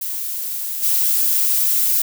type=noise with level steps; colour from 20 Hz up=violet; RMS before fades=-25 / -17 dBFS; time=0.01-2.02 s; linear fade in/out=5 ms; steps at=0.82 s; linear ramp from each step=20 ms; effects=none